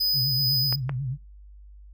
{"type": "tone with tremolo", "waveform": "square", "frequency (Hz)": 4998, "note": "D#8", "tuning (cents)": 7, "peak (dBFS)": -21, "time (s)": [0, 0.76], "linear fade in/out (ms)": 10, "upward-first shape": "sine", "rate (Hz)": 2.4, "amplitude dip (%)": 25}
{"type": "tone with vibrato", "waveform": "sine", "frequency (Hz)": 132.6, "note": "C3", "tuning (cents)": 23, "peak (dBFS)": -26, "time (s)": [0.13, 1.18], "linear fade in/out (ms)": 50, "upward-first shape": "triangle", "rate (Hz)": 8.1, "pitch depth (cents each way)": 160}
{"type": "clicks", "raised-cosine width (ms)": 0.5, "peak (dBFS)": [-18, -16], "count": 2, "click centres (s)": [0.726, 0.894]}
{"effects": ["noise-tail reverb RT60 0.2 s tail -20 dB re dry", "added 50 Hz sine -44 dBFS peak until 1.93 s"]}